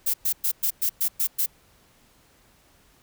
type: noise bursts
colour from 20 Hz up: violet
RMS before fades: -23 dBFS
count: 8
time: 0.06-1.462 s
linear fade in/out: 10 ms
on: 79 ms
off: 110 ms
effects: pink hiss -59 dBFS RMS until 3.02 s